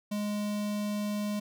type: tone with notch filter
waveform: square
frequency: 207.7 Hz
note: G#3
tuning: in tune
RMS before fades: -32 dBFS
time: 0.11-1.4 s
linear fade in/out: 10 ms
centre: 1600 Hz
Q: 1.8
effects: none